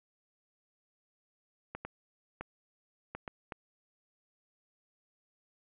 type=clicks; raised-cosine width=0.5 ms; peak=-24 dBFS; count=6; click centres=1.75 / 1.85 / 2.41 / 3.15 / 3.278 / 3.522 s; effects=resampled to 8000 Hz + 9-bit